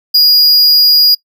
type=tone; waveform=square; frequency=4876 Hz; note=D#8; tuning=36 cents flat; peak=-5 dBFS; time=0.14-1.15 s; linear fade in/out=10 ms; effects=noise-tail reverb RT60 0.1 s tail -22 dB re dry